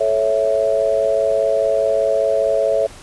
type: chord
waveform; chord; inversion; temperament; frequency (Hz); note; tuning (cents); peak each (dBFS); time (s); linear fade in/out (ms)
sine; A major; none; equal with one note detuned; 438.2 / 554.4 / 659.3; A4 / C#5 / E5; -7 / 0 / 0; -21 / -17 / -18; 0-2.87; 10
effects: pink hiss -40 dBFS RMS until 3.02 s + resampled to 24000 Hz